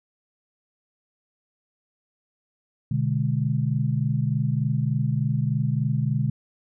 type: chord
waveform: sine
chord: G# diminished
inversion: first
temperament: equal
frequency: 123.47 / 146.83 / 207.7 Hz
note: B2 / D3 / G#3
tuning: 0 / 0 / 0 cents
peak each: -24 / -24 / -29 dBFS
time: 2.91-6.3 s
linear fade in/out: 5 ms
effects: none